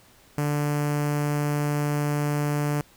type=tone with notch filter; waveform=sawtooth; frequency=146.83 Hz; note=D3; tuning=in tune; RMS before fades=-25 dBFS; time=0.38-2.81 s; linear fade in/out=2 ms; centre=3700 Hz; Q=1.2; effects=pink hiss -55 dBFS RMS until 2.96 s